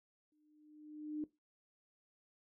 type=tone with exponential growth; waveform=sine; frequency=302.6 Hz; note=D#4; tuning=48 cents flat; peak=-35 dBFS; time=0.32-1.24 s; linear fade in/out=2 ms; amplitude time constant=200 ms; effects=noise-tail reverb RT60 0.2 s tail -18 dB re dry